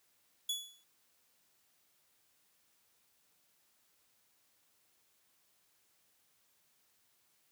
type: tone with exponential decay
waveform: sawtooth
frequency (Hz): 3402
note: G#7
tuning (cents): +41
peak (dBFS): -28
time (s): 0.49-0.84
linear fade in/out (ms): 5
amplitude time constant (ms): 74
effects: white hiss -73 dBFS RMS until 7.51 s + high-pass 60 Hz 12 dB/octave